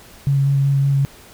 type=tone with vibrato; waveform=sine; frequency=138.59 Hz; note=C#3; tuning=in tune; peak=-13 dBFS; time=0.27-1.05 s; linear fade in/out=0 ms; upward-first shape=square; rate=5.3 Hz; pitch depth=10 cents each way; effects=pink hiss -44 dBFS RMS until 1.33 s